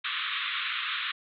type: band-pass noise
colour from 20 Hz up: white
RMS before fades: -32 dBFS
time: 0.04-1.12 s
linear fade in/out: 10 ms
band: 1100 to 3800 Hz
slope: 96 dB/octave
effects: none